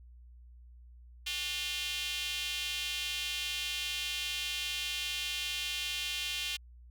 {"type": "tone with high-pass filter", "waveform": "square", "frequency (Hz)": 162.5, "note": "E3", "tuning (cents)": -24, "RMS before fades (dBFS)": -36, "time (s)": [1.26, 6.57], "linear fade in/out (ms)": 10, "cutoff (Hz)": 3000, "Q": 3.4, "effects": ["added 60 Hz sine -51 dBFS peak until 6.9 s"]}